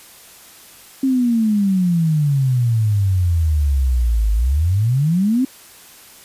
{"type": "exponential two-way sweep", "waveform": "sine", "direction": "down then up", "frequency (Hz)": [271.1, 51.5, 271.1], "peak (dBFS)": -13, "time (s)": [1.03, 5.45], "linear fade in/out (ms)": 5, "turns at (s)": 4.32, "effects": ["white hiss -43 dBFS RMS until 6.24 s", "resampled to 32000 Hz"]}